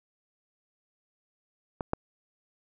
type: clicks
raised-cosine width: 1 ms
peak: -17 / -12 dBFS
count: 2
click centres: 1.808 / 1.934 s
effects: none

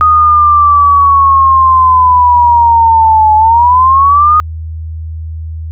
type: linear two-way sweep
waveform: sine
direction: down then up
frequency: 1244.5 to 855 to 1244.5 Hz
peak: -3 dBFS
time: 0.01-4.4 s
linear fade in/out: 0 ms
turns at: 3.35 s
effects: added 80 Hz sine -18 dBFS peak until 5.71 s

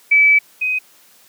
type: tone pair in turn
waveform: sine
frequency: 2300 / 2512 Hz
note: D7 / D#7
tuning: -37 / +16 cents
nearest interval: major second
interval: 153 cents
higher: second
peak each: -8 / -16 dBFS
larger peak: first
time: 0.11-0.39 / 0.61-0.79 s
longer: first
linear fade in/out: 10 ms
effects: white hiss -50 dBFS RMS until 1.28 s + high-pass 150 Hz 12 dB/octave

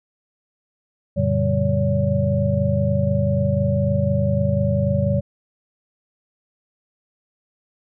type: tone cluster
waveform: sine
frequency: 92.4 / 116.4 / 142.5 / 193.2 / 568 Hz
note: F#2 / A#2 / C#3 / G3 / C#5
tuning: -2 / -2 / +48 / -25 / +42 cents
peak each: -23 dBFS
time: 1.16-5.21 s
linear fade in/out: 20 ms
effects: none

